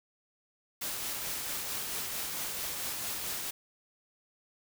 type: noise with tremolo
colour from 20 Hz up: white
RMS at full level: -35 dBFS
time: 0.81-3.51 s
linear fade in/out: 10 ms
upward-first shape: triangle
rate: 4.5 Hz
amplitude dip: 30%
effects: none